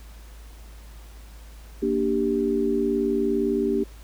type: chord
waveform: sine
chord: G minor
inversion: first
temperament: equal with one note detuned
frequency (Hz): 234.3 / 293.7 / 392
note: Bb3 / D4 / G4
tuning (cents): +9 / 0 / 0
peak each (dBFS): -26 / -26 / -23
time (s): 1.82-3.84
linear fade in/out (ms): 10
effects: added 54 Hz sine -41 dBFS peak until 4.03 s + pink hiss -52 dBFS RMS until 4.03 s